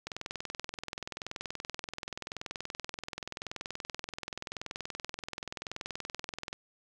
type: click train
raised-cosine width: 0.2 ms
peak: -20 dBFS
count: 136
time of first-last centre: 0.07-6.529 s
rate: 20.9 Hz
effects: 10-bit